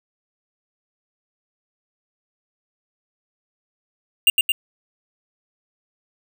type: tone with echo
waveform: square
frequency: 2800 Hz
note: F7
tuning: 4 cents sharp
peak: -11 dBFS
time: 4.27-4.3 s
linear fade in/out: 2 ms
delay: 110 ms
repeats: 2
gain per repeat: -3 dB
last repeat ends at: 4.52 s
effects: none